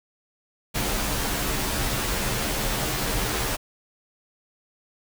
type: noise with comb filter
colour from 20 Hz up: pink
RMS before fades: -26 dBFS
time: 0.74-3.57 s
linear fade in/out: 20 ms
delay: 12 ms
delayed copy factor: -0.8
effects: none